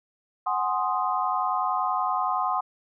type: chord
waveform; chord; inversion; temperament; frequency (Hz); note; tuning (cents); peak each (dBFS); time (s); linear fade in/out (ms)
sine; Ab dominant seventh; third; equal; 740 / 830.6 / 1046.5 / 1244.5; Gb5 / Ab5 / C6 / Eb6; 0 / 0 / 0 / 0; -28 / -31 / -27 / -29; 0.46-2.61; 10
effects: none